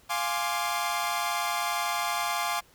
sawtooth chord, D half-diminished seventh, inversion first, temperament equal with one note detuned, 698.5 / 830.6 / 1052.6 / 1174.7 Hz, F5 / Ab5 / C6 / D6, 0 / 0 / +10 / 0 cents, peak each -29 dBFS, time 0.09-2.61 s, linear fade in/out 20 ms, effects pink hiss -59 dBFS RMS until 2.74 s

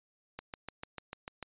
click train, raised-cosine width 0.3 ms, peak -24 dBFS, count 8, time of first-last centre 0.39-1.427 s, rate 6.75 Hz, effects resampled to 8000 Hz

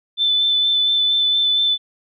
sine tone with vibrato, 3520 Hz, A7, in tune, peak -14 dBFS, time 0.17-1.78 s, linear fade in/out 50 ms, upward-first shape sine, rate 4.3 Hz, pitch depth 14 cents each way, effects none

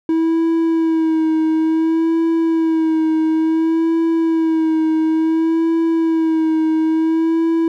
triangle tone with vibrato, 323 Hz, E4, 35 cents flat, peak -11 dBFS, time 0.09-7.68 s, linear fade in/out 2 ms, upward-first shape sine, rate 0.57 Hz, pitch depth 33 cents each way, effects none

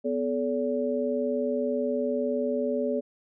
sine tone cluster, 249.4 / 430.3 / 571 Hz, B3 / A4 / D5, +17 / -39 / -49 cents, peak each -29 dBFS, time 0.04-3.01 s, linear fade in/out 20 ms, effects none

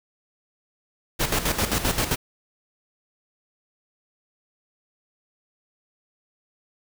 pink noise with tremolo, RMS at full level -22 dBFS, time 1.19-2.16 s, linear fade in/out 20 ms, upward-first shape square, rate 7.6 Hz, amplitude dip 65%, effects none

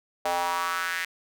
square tone with high-pass filter sweep, 87.31 Hz, F2, in tune, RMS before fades -28 dBFS, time 0.25-1.05 s, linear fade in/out 5 ms, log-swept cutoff 680 to 1900 Hz, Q 3.7, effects none

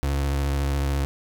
35% pulse tone with vibrato, 69.8 Hz, C#2, 13 cents sharp, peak -20 dBFS, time 0.03-1.05 s, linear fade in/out 0 ms, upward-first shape square, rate 14 Hz, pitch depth 23 cents each way, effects none

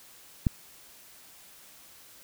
click, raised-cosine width 5 ms, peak -10 dBFS, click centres 0.468 s, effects white hiss -53 dBFS RMS until 2.23 s

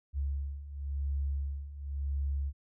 sine beating tone pair, 69.3 / 70.24 Hz, C#2 / C#2, 0 / +23 cents, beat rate 0.94 Hz, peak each -37 / -33 dBFS, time 0.13-2.53 s, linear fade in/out 50 ms, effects none

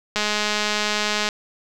click train, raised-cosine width 0.2 ms, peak -5 dBFS, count 238, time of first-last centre 0.16-1.289 s, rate 210 Hz, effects none

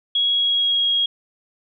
sine tone with pitch glide, 3322 to 3284 Hz, G#7 to G#7, 0 to -20 cents, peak -16 dBFS, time 0.15-1.06 s, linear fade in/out 5 ms, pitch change -20 cents, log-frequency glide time 0.31-0.89 s, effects none

